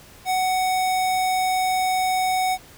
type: tone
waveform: square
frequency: 745 Hz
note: F#5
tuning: 12 cents sharp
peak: -20 dBFS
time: 0.25-2.58 s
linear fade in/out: 50 ms
effects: pink hiss -47 dBFS RMS until 2.77 s